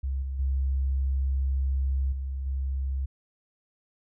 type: tone with level steps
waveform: sine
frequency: 67 Hz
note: C2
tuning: 42 cents sharp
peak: -26 / -29 / -23 / -29 / -26 dBFS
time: 0.03-3.06 s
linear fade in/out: 10 ms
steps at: 0.22 / 0.39 / 2.12 / 2.46 s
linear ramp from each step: 5 ms
effects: none